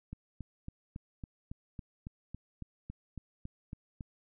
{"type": "click train", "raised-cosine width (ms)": 5, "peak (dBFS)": -29, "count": 15, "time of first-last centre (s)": [0.13, 4.008], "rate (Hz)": 3.61, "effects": []}